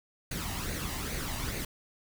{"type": "noise with flanger", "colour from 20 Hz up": "pink", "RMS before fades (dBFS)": -35, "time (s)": [0.31, 1.65], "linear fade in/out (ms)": 5, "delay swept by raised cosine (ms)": [0.46, 1.06], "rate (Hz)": 2.4, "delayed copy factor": 0.55, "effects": []}